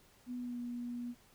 sine tone with pitch glide, 246.9 to 241.4 Hz, B3 to B3, 0 to -39 cents, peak -38 dBFS, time 0.26-1.15 s, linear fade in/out 50 ms, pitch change -39 cents, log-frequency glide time 0.37-0.6 s, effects pink hiss -65 dBFS RMS until 1.34 s

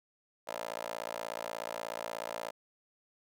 15% pulse tone with high-pass filter, 56.6 Hz, A1, 50 cents sharp, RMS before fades -40 dBFS, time 0.47-2.51 s, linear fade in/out 10 ms, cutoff 650 Hz, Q 2.4, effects none

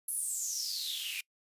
white noise with high-pass filter sweep, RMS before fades -36 dBFS, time 0.08-1.21 s, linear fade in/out 5 ms, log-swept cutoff 11000 to 2400 Hz, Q 9.2, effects noise-tail reverb RT60 0.1 s tail -24 dB re dry + resampled to 32000 Hz

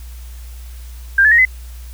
sine tone with pitch steps, 1592 / 1726.1 / 1871.5 / 2029 Hz, G6 / A6 / A#6 / B6, +26 / -34 / +6 / +46 cents, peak -7 dBFS, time 1.18-1.452 s, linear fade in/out 5 ms, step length 68 ms, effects added 60 Hz sine -30 dBFS peak until 1.93 s + white hiss -45 dBFS RMS until 1.93 s

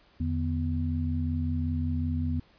sine tone cluster, 84.2 / 149.5 / 246.9 Hz, E2 / D3 / B3, +37 / +31 / 0 cents, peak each -28 / -35 / -31 dBFS, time 0.2-2.4 s, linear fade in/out 5 ms, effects pink hiss -61 dBFS RMS until 2.58 s + resampled to 11025 Hz

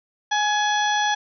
harmonic tone with a mistuned harmonic, 842 Hz, G#5, 24 cents sharp, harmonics 1 / 2 / 3 / 4 / 5 / 6 / 7, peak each -21 / -24 / -37 / -27 / -38 / -41 / -32 dBFS, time 0.31-1.15 s, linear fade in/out 10 ms, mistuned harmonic 1, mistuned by -15 cents, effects none

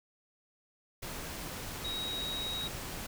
sine tone in noise, 3809 Hz, A#7, 37 cents sharp, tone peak -35 dBFS, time 1.84-2.68 s, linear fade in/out 10 ms, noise pink, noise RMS -41 dBFS, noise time 1.02-3.07 s, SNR +3 dB, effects none

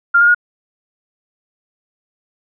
sine tone with pitch steps, 1396.9 / 1418 / 1439.5 Hz, F6 / F6 / F#6, 0 / +26 / -48 cents, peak -7 dBFS, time 0.14-0.347 s, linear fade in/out 10 ms, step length 69 ms, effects none

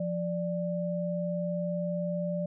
sine tone pair together, 174.61 / 589.9 Hz, F3 / D5, 0 / +8 cents, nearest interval octave + major sixth, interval 2108 cents, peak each -31 / -32 dBFS, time 0-2.46 s, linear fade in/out 5 ms, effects none

